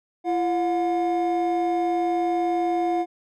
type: tone pair together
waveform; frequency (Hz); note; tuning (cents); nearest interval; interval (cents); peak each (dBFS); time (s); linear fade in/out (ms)
triangle; 339.8 / 720; F4 / F#5; -47 / -47; octave + minor second; 1300; -21; 0.24-3.06; 50
effects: tanh soft clip ceiling -11 dBFS